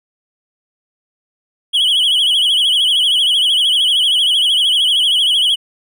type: tone with vibrato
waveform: triangle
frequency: 3136 Hz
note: G7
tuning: in tune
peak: -9 dBFS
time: 1.73-5.56 s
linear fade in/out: 20 ms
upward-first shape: sine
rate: 13 Hz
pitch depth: 120 cents each way
effects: none